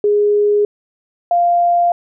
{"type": "tone pair in turn", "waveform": "sine", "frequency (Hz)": [413.9, 696.1], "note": ["G#4", "F5"], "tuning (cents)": [-6, -6], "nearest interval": "major sixth", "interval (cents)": 900, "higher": "second", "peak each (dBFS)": -10, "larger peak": "neither", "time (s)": [[0.04, 0.65], [1.31, 1.92]], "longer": "neither", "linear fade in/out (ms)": 2, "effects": []}